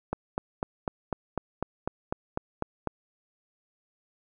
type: click train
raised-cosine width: 1 ms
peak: -14 dBFS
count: 12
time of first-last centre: 0.13-2.873 s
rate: 4.01 Hz
effects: none